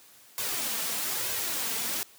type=noise with flanger; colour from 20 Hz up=white; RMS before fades=-31 dBFS; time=0.38-2.03 s; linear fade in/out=0 ms; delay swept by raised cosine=1.9 to 4.5 ms; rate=1.1 Hz; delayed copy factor=+0.5; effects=white hiss -55 dBFS RMS until 2.18 s + high-pass 100 Hz 12 dB/octave